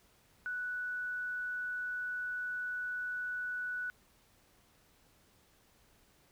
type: tone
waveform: sine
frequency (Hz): 1480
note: F#6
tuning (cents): 0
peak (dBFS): -35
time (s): 0.46-3.9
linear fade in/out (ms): 0
effects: pink hiss -67 dBFS RMS until 6.31 s